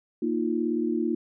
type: chord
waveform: sine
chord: Bb suspended fourth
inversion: none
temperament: equal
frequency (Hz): 233.1 / 311.1 / 349.2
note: Bb3 / Eb4 / F4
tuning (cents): 0 / 0 / 0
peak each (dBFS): -28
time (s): 0.22-1.15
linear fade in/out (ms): 5
effects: none